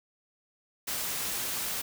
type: noise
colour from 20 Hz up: white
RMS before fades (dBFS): -33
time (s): 0.87-1.82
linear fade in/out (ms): 10
effects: none